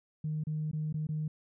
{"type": "tone with dropouts", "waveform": "sine", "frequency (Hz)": 154, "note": "D#3", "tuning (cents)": -17, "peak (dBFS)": -30, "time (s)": [0.24, 1.28], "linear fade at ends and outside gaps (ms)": 5, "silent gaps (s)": [[0.438, 0.469], [0.714, 0.731], [0.927, 0.941], [1.07, 1.089]], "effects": ["tanh soft clip ceiling -26 dBFS"]}